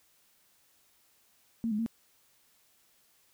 sine tone with pitch steps, 228.7 / 210.4 / 228.3 Hz, A#3 / G#3 / A#3, -33 / +23 / -36 cents, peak -28 dBFS, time 1.64-1.862 s, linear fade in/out 0 ms, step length 74 ms, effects white hiss -67 dBFS RMS until 3.33 s

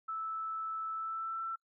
sine tone with pitch glide, 1313 to 1337.5 Hz, E6 to E6, -7 to +25 cents, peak -35 dBFS, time 0.08-1.56 s, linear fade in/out 10 ms, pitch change +32 cents, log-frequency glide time 0.93-1.44 s, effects noise-tail reverb RT60 0.1 s tail -25 dB re dry

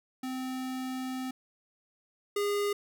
square tone pair in turn, 258.5 / 408.5 Hz, C4 / G#4, -21 / -29 cents, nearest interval minor sixth, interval 792 cents, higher second, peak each -34 / -28 dBFS, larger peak second, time 0.23-1.31 / 2.36-2.73 s, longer first, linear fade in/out 5 ms, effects none

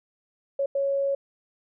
sine tone bursts at uneven times, 554 Hz, C#5, 1 cent flat, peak -22 dBFS, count 2, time 0.59-0.66 / 0.75-1.15 s, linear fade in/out 5 ms, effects none

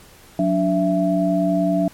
sine tone cluster, 180.9 / 290.6 / 666 Hz, F#3 / D4 / E5, -39 / -18 / +18 cents, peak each -20 dBFS, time 0.39-1.88 s, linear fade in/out 2 ms, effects pink hiss -47 dBFS RMS until 1.93 s + MP3 64 kbps

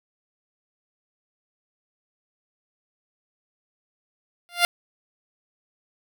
10% pulse tone with exponential growth, 698.5 Hz, F5, in tune, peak -4 dBFS, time 4.49-4.65 s, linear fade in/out 0 ms, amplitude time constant 33 ms, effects none

